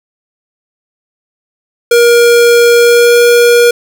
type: tone with pitch glide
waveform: square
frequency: 473.7 to 477.3 Hz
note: A#4 to A#4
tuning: +28 to +41 cents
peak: -4 dBFS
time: 1.91-3.71 s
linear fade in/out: 5 ms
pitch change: +13 cents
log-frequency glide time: 2.76-3.2 s
effects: none